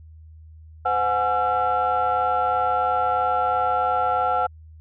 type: tone cluster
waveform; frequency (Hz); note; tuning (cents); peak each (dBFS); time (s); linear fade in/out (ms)
sine; 510 / 732 / 835 / 1354; C5 / F#5 / G#5 / E6; -44 / -19 / +9 / +46; -27 / -21 / -25 / -23; 0.85-4.47; 10
effects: tanh soft clip ceiling -12 dBFS + added 79 Hz sine -42 dBFS peak until 4.8 s